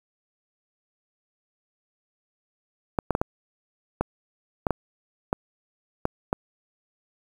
clicks, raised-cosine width 1 ms, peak -8 dBFS, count 10, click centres 2.988 / 3.107 / 3.151 / 3.215 / 4.01 / 4.668 / 4.707 / 5.329 / 6.054 / 6.329 s, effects 7-bit

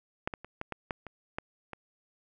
clicks, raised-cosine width 0.5 ms, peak -15 / -21 / -29 / -20 / -20 / -17 / -27 / -18 / -25 dBFS, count 9, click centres 0.275 / 0.338 / 0.446 / 0.614 / 0.723 / 0.908 / 1.067 / 1.385 / 1.733 s, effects none

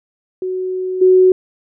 sine tone with level steps, 371 Hz, F#4, 5 cents sharp, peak -18 / -6 dBFS, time 0.42-1.32 s, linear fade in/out 2 ms, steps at 1.01 s, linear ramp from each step 10 ms, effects none

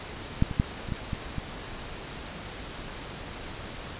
clicks, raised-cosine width 5 ms, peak -8 / -19 / -9 / -22 / -17 / -18 / -18 dBFS, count 7, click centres 0.424 / 0.512 / 0.599 / 0.888 / 0.922 / 1.132 / 1.383 s, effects pink hiss -39 dBFS RMS until 3.99 s + resampled to 8000 Hz

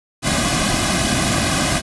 pink noise with comb filter, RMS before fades -18 dBFS, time 0.22-1.82 s, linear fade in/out 50 ms, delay 2.2 ms, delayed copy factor -0.8, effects resampled to 24000 Hz

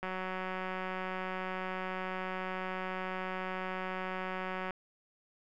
click train, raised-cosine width 0.5 ms, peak -23 dBFS, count 871, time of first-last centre 0.03-4.707 s, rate 186 Hz, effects none

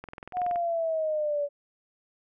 click train, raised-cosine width 0.5 ms, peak -25 dBFS, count 12, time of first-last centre 0.04-0.559 s, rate 21.2 Hz
sine exponential sweep, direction down, 732 to 570 Hz, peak -25 dBFS, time 0.33-1.49 s, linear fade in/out 50 ms
effects none

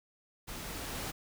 pink noise with level ramp, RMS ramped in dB -43 to -38 dBFS, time 0.47-1.12 s, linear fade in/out 20 ms, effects none

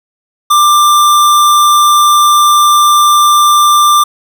square tone, 1186 Hz, D6, 17 cents sharp, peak -5 dBFS, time 0.5-4.04 s, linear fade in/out 10 ms, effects none

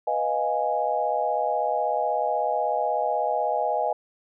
sine chord, F half-diminished seventh, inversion second, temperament equal, 493.9 / 622.3 / 698.5 / 830.6 Hz, Cb5 / Eb5 / F5 / Ab5, 0 / 0 / 0 / 0 cents, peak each -30 / -27 / -28 / -26 dBFS, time 0.07-3.93 s, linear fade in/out 5 ms, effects none

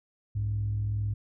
sine tone pair together, 61.74 / 103.83 Hz, B1 / G#2, 0 / 0 cents, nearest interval major sixth, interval 900 cents, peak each -35 / -26 dBFS, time 0.35-1.14 s, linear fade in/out 10 ms, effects tanh soft clip ceiling -22 dBFS

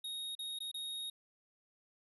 square tone with dropouts, 3743 Hz, A#7, 6 cents sharp, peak -40 dBFS, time 0.04-1.1 s, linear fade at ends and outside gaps 5 ms, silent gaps 0.352-0.39 / 0.589-0.603 / 0.715-0.742 s, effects resampled to 32000 Hz

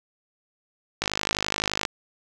click train, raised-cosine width 0.2 ms, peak -6 dBFS, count 44, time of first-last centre 1.02-1.852 s, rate 51.7 Hz, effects none

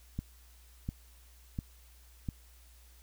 click train, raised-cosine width 5 ms, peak -22 dBFS, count 4, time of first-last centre 0.19-2.288 s, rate 1.43 Hz, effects added 60 Hz sine -56 dBFS peak until 3.02 s + white hiss -63 dBFS RMS until 3.02 s

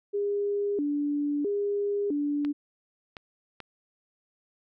sine tone with vibrato, 343.8 Hz, F4, 27 cents flat, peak -25 dBFS, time 0.13-2.53 s, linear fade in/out 20 ms, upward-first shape square, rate 0.76 Hz, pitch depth 290 cents each way
clicks, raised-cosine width 0.3 ms, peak -24 dBFS, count 3, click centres 2.449 / 3.168 / 3.603 s
effects none

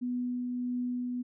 sine tone with tremolo, 246.9 Hz, B3, in tune, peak -29 dBFS, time 0.01-1.23 s, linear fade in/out 20 ms, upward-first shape triangle, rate 1.6 Hz, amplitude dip 25%, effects none

